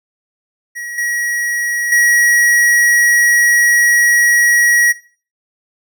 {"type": "tone with level steps", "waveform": "square", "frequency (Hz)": 1910, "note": "A#6", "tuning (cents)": 42, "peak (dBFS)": [-24, -16, -9], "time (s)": [0.75, 4.93], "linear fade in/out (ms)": 20, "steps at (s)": [0.98, 1.92], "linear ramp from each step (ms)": 2, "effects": ["noise-tail reverb RT60 0.4 s tail -18 dB re dry"]}